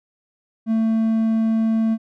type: tone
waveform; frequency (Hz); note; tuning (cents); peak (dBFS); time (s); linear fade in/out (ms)
triangle; 223.2; A3; +25; -14; 0.66-1.98; 50
effects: none